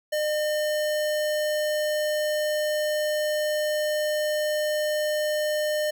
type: tone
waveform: square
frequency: 606 Hz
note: D#5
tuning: 46 cents flat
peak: -24 dBFS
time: 0.12-5.91 s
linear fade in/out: 10 ms
effects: none